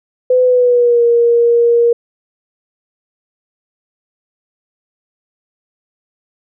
sine tone with pitch glide, 505 to 471.2 Hz, B4 to A#4, +39 to +19 cents, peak -7 dBFS, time 0.3-1.93 s, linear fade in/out 5 ms, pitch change -120 cents, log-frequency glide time 0.43-1.03 s, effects none

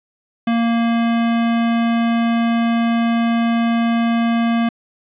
square tone, 231.9 Hz, A#3, 9 cents flat, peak -15 dBFS, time 0.47-4.69 s, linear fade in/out 5 ms, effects resampled to 8000 Hz + 9-bit

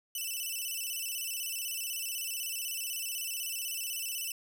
5% pulse tone with vibrato, 2816 Hz, F7, 14 cents sharp, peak -26 dBFS, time 0.15-4.32 s, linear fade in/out 2 ms, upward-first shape square, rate 16 Hz, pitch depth 96 cents each way, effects 11-bit

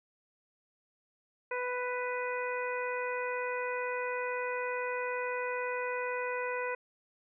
harmonic tone, 495.8 Hz, B4, 7 cents sharp, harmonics 1 / 2 / 3 / 4 / 5, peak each -35 / -38 / -40 / -41 / -42 dBFS, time 1.51-6.75 s, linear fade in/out 5 ms, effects none

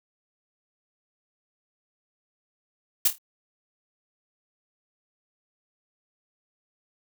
blue noise with echo, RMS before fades -19 dBFS, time 3.05-3.08 s, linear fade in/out 5 ms, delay 26 ms, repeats 4, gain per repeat -9 dB, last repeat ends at 3.184 s, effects none

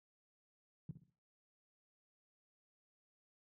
sine tone with echo, 152.9 Hz, D#3, 30 cents flat, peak -40 dBFS, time 0.89-0.91 s, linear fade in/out 2 ms, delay 63 ms, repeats 3, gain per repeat -10 dB, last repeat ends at 1.099 s, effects noise-tail reverb RT60 0.4 s tail -18 dB re dry + high-pass 60 Hz 12 dB/octave

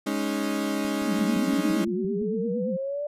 35% pulse chord, Ab suspended fourth, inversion none, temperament equal, 207.7 / 277.2 / 311.1 Hz, Ab3 / Db4 / Eb4, 0 / 0 / 0 cents, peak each -28 dBFS, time 0.06-1.85 s, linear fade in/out 10 ms
click train, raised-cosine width 3 ms, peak -32 dBFS, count 9, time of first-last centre 0.85-2.218 s, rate 5.85 Hz
sine tone with vibrato, 205.3 Hz, G#3, 20 cents flat, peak -27 dBFS, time 1.05-2.77 s, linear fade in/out 10 ms, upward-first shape triangle, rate 8.7 Hz, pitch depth 280 cents each way
sine linear sweep, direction up, 209 to 592 Hz, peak -27 dBFS, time 1.21-3.07 s, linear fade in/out 5 ms
effects resampled to 32000 Hz

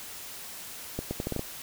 accelerating click train, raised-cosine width 2 ms, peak -17 dBFS, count 7, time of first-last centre 0.99-1.394 s, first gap 120 ms, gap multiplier 0.76, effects white hiss -42 dBFS RMS until 1.62 s

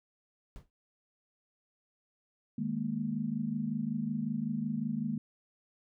brown noise with exponential decay, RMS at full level -42 dBFS, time 0.56-0.7 s, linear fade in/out 0 ms, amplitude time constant 29 ms
sine chord, D# suspended fourth, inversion none, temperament equal with one note detuned, 154.94 / 207.7 / 233.1 Hz, D#3 / G#3 / A#3, -7 / 0 / 0 cents, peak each -38 / -35 / -34 dBFS, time 2.58-5.18 s, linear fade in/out 5 ms
effects none

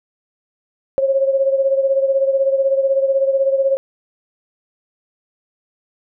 sine beating tone pair, 539 / 555 Hz, C#5 / C#5, -49 / +2 cents, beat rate 16 Hz, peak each -14 / -20 dBFS, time 0.98-3.77 s, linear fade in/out 0 ms, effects none

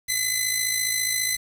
10% pulse tone with amplitude modulation, 2023 Hz, B6, 41 cents sharp, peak -11 dBFS, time 0.08-1.37 s, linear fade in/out 20 ms, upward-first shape sine, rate 54.7 Hz, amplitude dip 50%, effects 7-bit

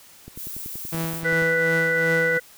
click train, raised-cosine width 3 ms, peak -26 dBFS, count 13, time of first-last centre 0.28-1.423 s, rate 10.5 Hz
violet noise, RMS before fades -34 dBFS, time 0.35-1.24 s, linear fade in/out 50 ms
sawtooth tone with tremolo, 164.1 Hz, E3, 8 cents flat, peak -20 dBFS, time 0.92-2.38 s, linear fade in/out 10 ms, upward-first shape triangle, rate 2.7 Hz, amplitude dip 65%
harmonic tone, 493.9 Hz, B4, in tune, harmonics 1 / 3 / 4, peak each -23 / -23 / -23 dBFS, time 1.24-2.4 s, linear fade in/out 20 ms
effects white hiss -49 dBFS RMS until 2.57 s

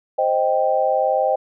sine chord, C minor, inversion none, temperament equal, 523.3 / 622.3 / 784 Hz, C5 / Eb5 / G5, 0 / 0 / 0 cents, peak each -20 dBFS, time 0.18-1.36 s, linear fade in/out 10 ms, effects none

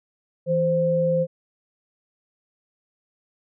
sine tone pair together, 163.9 / 521.5 Hz, E3 / C5, -10 / -6 cents, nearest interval octave + minor sixth, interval 2004 cents, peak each -24 / -19 dBFS, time 0.46-1.27 s, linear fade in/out 50 ms, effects none

